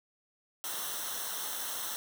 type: noise with comb filter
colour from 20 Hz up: white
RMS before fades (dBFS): -37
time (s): 0.64-1.96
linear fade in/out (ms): 0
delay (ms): 0.42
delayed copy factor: -0.75
effects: none